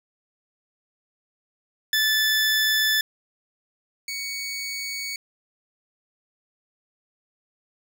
20% pulse tone pair in turn, 1746 / 2235 Hz, A6 / C#7, -14 / +14 cents, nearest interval major third, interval 428 cents, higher second, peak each -14 / -24 dBFS, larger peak first, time 1.93-3.01 / 4.08-5.16 s, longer neither, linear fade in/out 2 ms, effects none

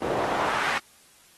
pink noise with band-pass filter sweep, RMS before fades -27 dBFS, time 0.02-0.78 s, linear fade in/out 0 ms, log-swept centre 460 to 1700 Hz, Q 1.5, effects white hiss -56 dBFS RMS until 1.37 s + AAC 32 kbps

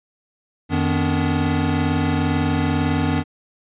square tone cluster, 88.6 / 155.3 / 247.9 / 287.9 Hz, F2 / D#3 / B3 / D4, +25 / -3 / +7 / -34 cents, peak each -24 dBFS, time 0.69-3.24 s, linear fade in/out 50 ms, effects resampled to 8000 Hz

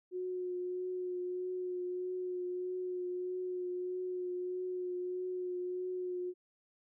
sine tone with vibrato, 363 Hz, F#4, 33 cents flat, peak -35 dBFS, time 0.11-6.34 s, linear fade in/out 50 ms, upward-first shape triangle, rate 1.6 Hz, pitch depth 20 cents each way, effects none

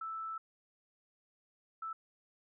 sine tone bursts at uneven times, 1318.5 Hz, E6, in tune, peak -38 dBFS, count 2, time 0.01-0.38 / 1.82-1.93 s, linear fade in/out 5 ms, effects none

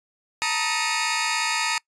20% pulse tone cluster, 892 / 949 / 1262 / 2192 / 2444 Hz, A5 / A#5 / D#6 / C#7 / D#7, +23 / +31 / +24 / -20 / -32 cents, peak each -24 dBFS, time 0.42-1.78 s, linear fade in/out 0 ms, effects noise-tail reverb RT60 0.1 s tail -24 dB re dry + resampled to 22050 Hz

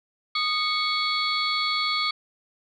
sine tone cluster, 1236 / 2213 / 3373 / 3873 / 4428 Hz, D#6 / C#7 / G#7 / B7 / C#8, -12 / -3 / +26 / -35 / -3 cents, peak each -27 / -28 / -30 / -35 / -27 dBFS, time 0.35-2.11 s, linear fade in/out 5 ms, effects tanh soft clip ceiling -12 dBFS

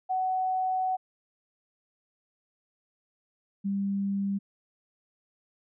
sine tone pair in turn, 748 / 198.12 Hz, F#5 / G3, +19 / +19 cents, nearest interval octave + major seventh, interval 2300 cents, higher first, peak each -25 / -26 dBFS, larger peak first, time 0.09-0.97 / 3.64-4.39 s, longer first, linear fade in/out 20 ms, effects none

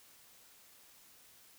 silence, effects white hiss -61 dBFS RMS until 1.58 s

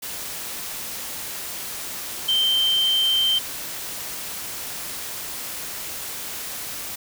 sine tone in noise, 3125 Hz, G7, 6 cents flat, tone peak -17 dBFS, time 2.28-3.39 s, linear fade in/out 10 ms, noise white, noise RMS -32 dBFS, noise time 0.02-6.96 s, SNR +12 dB, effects none

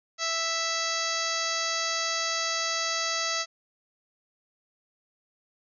harmonic tone with a mistuned harmonic, 659.3 Hz, E5, in tune, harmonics 1 / 2 / 3 / 4 / 5 / 6 / 7 / 8 / 9 / 10, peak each -37 / -33 / -34 / -38 / -39 / -36 / -34 / -36 / -37 / -37 dBFS, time 0.18-3.46 s, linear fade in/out 50 ms, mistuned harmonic 9, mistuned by +36 cents, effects none

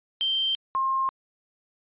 sine tone pair in turn, 3136 / 1064.5 Hz, G7 / C6, 0 / +30 cents, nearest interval octave + perfect fifth, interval 1870 cents, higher first, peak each -22 dBFS, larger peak neither, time 0.21-0.55 / 0.75-1.09 s, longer neither, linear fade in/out 0 ms, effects resampled to 8000 Hz

